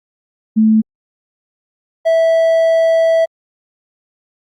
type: tone pair in turn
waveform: sine / triangle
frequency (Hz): 218.7 / 655.4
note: A3 / E5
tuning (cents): -10 / -10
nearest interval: octave + perfect fifth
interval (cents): 1900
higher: second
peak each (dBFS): -7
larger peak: neither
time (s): 0.56-0.82 / 2.05-3.26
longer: second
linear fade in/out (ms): 20
effects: Opus 32 kbps